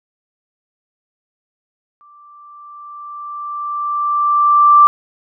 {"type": "tone with exponential growth", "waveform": "sine", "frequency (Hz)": 1174.7, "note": "D6", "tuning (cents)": 0, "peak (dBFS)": -3, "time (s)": [2.01, 4.87], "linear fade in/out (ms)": 0, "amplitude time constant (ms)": 620, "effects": []}